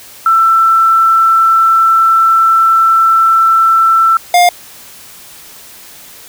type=tone pair in turn; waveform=sine / square; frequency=1335 / 707.2 Hz; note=E6 / F5; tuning=+22 / +22 cents; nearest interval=major seventh; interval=1100 cents; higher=first; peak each=-5 dBFS; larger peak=neither; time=0.26-4.17 / 4.34-4.49 s; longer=first; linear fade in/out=2 ms; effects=white hiss -35 dBFS RMS until 6.28 s